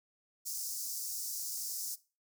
pink high-pass noise, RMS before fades -39 dBFS, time 0.45-1.96 s, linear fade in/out 20 ms, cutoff 5100 Hz, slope 48 dB/octave, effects noise-tail reverb RT60 0.3 s tail -18 dB re dry

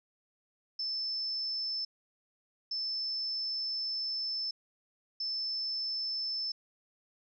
sine tone bursts at uneven times, 5274 Hz, E8, in tune, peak -32 dBFS, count 3, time 0.79-1.85 / 2.71-4.51 / 5.2-6.52 s, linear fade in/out 5 ms, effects none

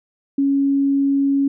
sine tone, 277.2 Hz, C#4, in tune, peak -14 dBFS, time 0.38-1.48 s, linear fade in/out 5 ms, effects none

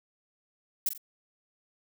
violet noise with echo, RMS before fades -27 dBFS, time 0.86-0.89 s, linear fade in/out 2 ms, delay 44 ms, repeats 2, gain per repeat -9 dB, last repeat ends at 0.978 s, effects none

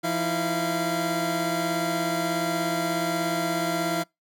25% pulse tone cluster, 170 / 323.3 / 688 Hz, F3 / E4 / F5, -46 / -34 / -26 cents, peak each -27 / -25 / -24 dBFS, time 0.03-4.04 s, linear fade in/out 20 ms, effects noise-tail reverb RT60 0.2 s tail -26 dB re dry

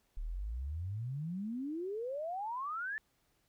sine exponential sweep, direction up, 35.21 to 1788 Hz, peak -36 dBFS, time 0.17-2.98 s, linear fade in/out 0 ms, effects pink hiss -75 dBFS RMS until 3.48 s

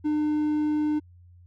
triangle tone, 301.7 Hz, D4, 47 cents sharp, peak -20 dBFS, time 0.04-1 s, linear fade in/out 20 ms, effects added 88 Hz sine -49 dBFS peak until 1.46 s

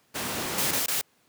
pink noise, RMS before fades -30 dBFS, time 0.14-0.8 s, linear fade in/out 20 ms
white noise bursts, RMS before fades -27 dBFS, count 3, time 0.58-1.012 s, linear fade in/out 2 ms, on 130 ms, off 21 ms
effects pink hiss -65 dBFS RMS until 1.28 s + high-pass 150 Hz 12 dB/octave

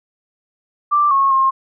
sine tone with pitch steps, 1176 / 1092 / 1068 Hz, D6 / C#6 / C6, +2 / -26 / +35 cents, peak -11 dBFS, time 0.91-1.51 s, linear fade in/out 20 ms, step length 200 ms, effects none

